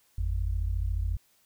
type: tone pair together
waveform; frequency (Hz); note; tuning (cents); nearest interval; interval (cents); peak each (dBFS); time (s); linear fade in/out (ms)
sine; 50.13 / 84.3; G1 / E2; +39 / +39; major sixth; 900; -28 / -30; 0.18-1.17; 5
effects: white hiss -66 dBFS RMS until 1.45 s

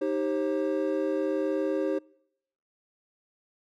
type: chord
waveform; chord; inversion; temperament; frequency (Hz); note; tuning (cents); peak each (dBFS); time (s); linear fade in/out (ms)
triangle; C minor; first; equal with one note detuned; 311.1 / 392 / 535.8; Eb4 / G4 / C5; 0 / 0 / +41; -28; 0.01-1.99; 10
effects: noise-tail reverb RT60 0.8 s tail -26 dB re dry

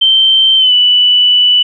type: tone with pitch glide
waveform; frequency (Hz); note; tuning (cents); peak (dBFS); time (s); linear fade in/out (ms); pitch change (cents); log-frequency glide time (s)
sine; 3119 to 2970; G7 to F#7; -9 to +6; -5; 0.01-1.63; 10; -85; 0.57-0.73
effects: none

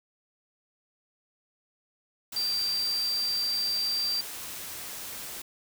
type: tone in noise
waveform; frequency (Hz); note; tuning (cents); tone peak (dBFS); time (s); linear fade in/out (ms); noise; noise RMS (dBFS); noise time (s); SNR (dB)
sine; 4699; D8; 0; -26; 2.36-4.21; 5; white; -39; 2.32-5.42; +10
effects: none

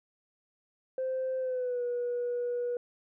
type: tone with pitch glide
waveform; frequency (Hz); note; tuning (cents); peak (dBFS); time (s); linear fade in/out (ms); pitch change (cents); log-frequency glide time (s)
sine; 520 to 485.2; C5 to B4; -11 to -31; -28; 0.98-2.77; 2; -120; 1.39-1.83
effects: tanh soft clip ceiling -26 dBFS

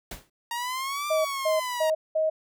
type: noise with exponential decay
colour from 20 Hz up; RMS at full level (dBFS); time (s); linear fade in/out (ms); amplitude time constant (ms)
pink; -33; 0.11-0.3; 5; 41
type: exponential two-way sweep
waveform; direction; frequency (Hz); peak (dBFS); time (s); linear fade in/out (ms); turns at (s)
sawtooth; up then down; 932.3 to 1188 to 936; -25; 0.51-1.9; 2; 1.08
type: tone bursts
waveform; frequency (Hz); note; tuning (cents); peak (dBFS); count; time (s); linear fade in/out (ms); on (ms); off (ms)
sine; 630; D#5; +21; -21; 4; 1.1-2.3; 10; 150; 200
effects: none

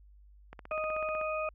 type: click train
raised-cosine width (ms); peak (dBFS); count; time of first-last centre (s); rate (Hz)
0.5; -30; 12; 0.53-1.213; 16.1
type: harmonic tone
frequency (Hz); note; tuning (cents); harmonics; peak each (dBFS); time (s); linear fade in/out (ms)
622.3; D#5; 0; 1 / 2 / 4; -33 / -36 / -39; 0.71-1.49; 2
effects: added 50 Hz sine -54 dBFS peak until 1.54 s

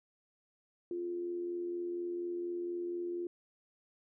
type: tone with amplitude modulation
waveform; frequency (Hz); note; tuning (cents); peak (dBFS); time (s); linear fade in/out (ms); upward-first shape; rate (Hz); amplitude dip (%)
sine; 349.2; F4; 0; -33; 0.91-3.27; 2; sine; 84.2; 40
effects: none

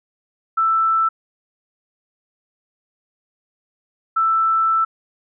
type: tone pair in turn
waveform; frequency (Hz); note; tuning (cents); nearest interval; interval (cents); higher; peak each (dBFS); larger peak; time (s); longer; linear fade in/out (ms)
sine; 1325 / 1325; E6 / E6; +9 / +9; unison; 0; neither; -14; neither; 0.57-1.09 / 4.16-4.85; second; 10
effects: none

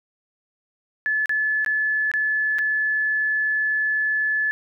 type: tone with dropouts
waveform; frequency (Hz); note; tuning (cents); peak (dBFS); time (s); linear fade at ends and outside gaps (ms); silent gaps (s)
sine; 1726; A6; -34; -19; 1.06-4.51; 0; 1.258-1.294 / 1.647-1.662 / 2.115-2.138 / 2.585-2.59
effects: none

